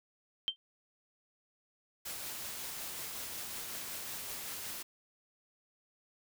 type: tone with exponential decay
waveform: sine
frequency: 3136 Hz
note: G7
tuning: in tune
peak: -25 dBFS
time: 0.48-0.56 s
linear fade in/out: 0 ms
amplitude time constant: 16 ms
type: noise with tremolo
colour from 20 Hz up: white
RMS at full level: -41 dBFS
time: 2.05-4.83 s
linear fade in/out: 10 ms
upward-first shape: triangle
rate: 5.4 Hz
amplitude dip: 25%
effects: none